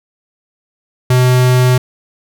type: tone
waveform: square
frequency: 126.3 Hz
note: B2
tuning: 39 cents sharp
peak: -8 dBFS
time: 1.1-1.78 s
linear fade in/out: 5 ms
effects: none